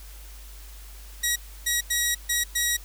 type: tone bursts at uneven times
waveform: 10% pulse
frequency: 1911 Hz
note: A#6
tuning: 43 cents sharp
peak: -13 dBFS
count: 5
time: 1.23-1.36 / 1.66-1.81 / 1.9-2.15 / 2.29-2.44 / 2.55-2.77 s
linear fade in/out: 10 ms
effects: added 50 Hz sine -41 dBFS peak until 2.84 s + white hiss -49 dBFS RMS until 2.84 s